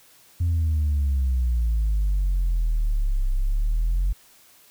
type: exponential two-way sweep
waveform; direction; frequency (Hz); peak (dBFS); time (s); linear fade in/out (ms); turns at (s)
sine; down then up; 87.31 to 32.15 to 46.65; -17; 0.4-4.13; 10; 3.32
effects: tanh soft clip ceiling -17 dBFS + white hiss -54 dBFS RMS until 4.7 s